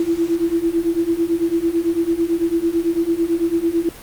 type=beating tone pair; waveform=sine; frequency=330 / 339 Hz; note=E4 / E4; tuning=+2 / +49 cents; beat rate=9 Hz; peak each=-20 / -18 dBFS; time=0-3.89 s; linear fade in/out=2 ms; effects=pink hiss -38 dBFS RMS until 4.02 s + Opus 48 kbps